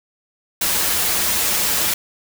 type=noise with comb filter; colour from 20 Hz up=white; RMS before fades=-19 dBFS; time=0.61-1.94 s; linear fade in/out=5 ms; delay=7.6 ms; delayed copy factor=-0.55; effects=none